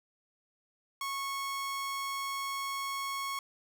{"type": "tone", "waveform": "sawtooth", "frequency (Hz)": 1100, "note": "C#6", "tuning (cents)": -14, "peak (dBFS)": -30, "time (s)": [1.01, 3.39], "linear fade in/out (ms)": 2, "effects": []}